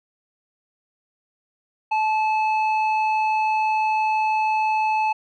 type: tone with low-pass filter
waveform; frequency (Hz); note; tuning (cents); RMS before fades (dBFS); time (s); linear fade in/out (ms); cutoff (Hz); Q
square; 867; A5; -26; -21; 1.91-5.13; 10; 2000; 3.1
effects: none